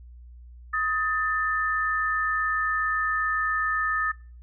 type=tone pair together; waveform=sine; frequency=1259 / 1776.3 Hz; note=D#6 / A6; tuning=+20 / +16 cents; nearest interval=tritone; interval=596 cents; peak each=-26 dBFS; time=0.73-4.12 s; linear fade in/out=10 ms; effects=noise-tail reverb RT60 0.4 s tail -23 dB re dry + added 60 Hz sine -43 dBFS peak until 4.42 s